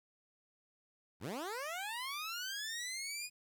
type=linear sweep; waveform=15% pulse; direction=up; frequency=69.3 to 2489 Hz; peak=-33 dBFS; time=1.2-3.3 s; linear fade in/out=50 ms; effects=12-bit